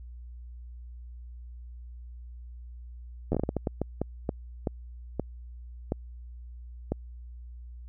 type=slowing click train; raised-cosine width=2 ms; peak=-14 dBFS; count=16; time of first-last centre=3.32-6.92 s; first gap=11 ms; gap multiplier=1.38; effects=added 60 Hz sine -41 dBFS peak until 7.88 s